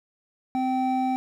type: tone pair together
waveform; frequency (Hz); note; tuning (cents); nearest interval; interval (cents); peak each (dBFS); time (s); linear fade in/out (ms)
triangle; 258.8 / 775; C4 / G5; -19 / -20; octave + perfect fifth; 1899; -23; 0.55-1.16; 0
effects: none